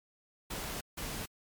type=noise bursts at uneven times; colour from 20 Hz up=pink; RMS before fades=-39 dBFS; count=2; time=0.5-0.81 / 0.97-1.26 s; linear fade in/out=10 ms; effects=MP3 96 kbps